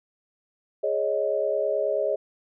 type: chord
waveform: sine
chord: Ab suspended fourth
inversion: none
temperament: just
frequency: 415.3 / 553.7 / 623 Hz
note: Ab4 / Db5 / Eb5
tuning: 0 / -2 / +2 cents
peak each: -28 / -26 / -26 dBFS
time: 0.83-2.16 s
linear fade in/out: 10 ms
effects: none